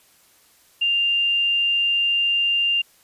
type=tone; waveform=sine; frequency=2794 Hz; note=F7; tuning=in tune; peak=-17 dBFS; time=0.81-2.82 s; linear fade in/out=10 ms; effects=white hiss -56 dBFS RMS until 3.03 s + resampled to 32000 Hz